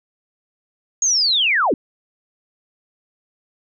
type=linear sweep; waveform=sine; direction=down; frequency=6700 to 203.2 Hz; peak=-14 dBFS; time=1.02-1.74 s; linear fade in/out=2 ms; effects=none